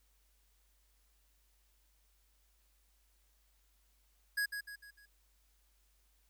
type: tone with echo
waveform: square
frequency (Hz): 1661.2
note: G#6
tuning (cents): 0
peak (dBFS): -32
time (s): 4.37-4.46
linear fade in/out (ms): 10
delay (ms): 150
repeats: 4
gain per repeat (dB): -7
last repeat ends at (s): 5.06
effects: added 50 Hz sine -70 dBFS peak until 6.29 s + white hiss -75 dBFS RMS until 6.29 s